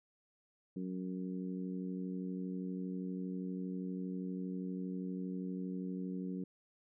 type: harmonic tone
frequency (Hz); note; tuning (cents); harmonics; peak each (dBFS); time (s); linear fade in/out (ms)
92.5; F#2; 0; 2 / 3 / 4 / 5; -39 / -43 / -49 / -52; 0.76-6.44; 5
effects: none